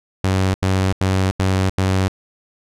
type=tone bursts; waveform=sawtooth; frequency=94.7 Hz; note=F#2; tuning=41 cents sharp; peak=-11 dBFS; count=5; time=0.24-2.08 s; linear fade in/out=0 ms; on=300 ms; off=85 ms; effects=low-pass 9000 Hz 12 dB/octave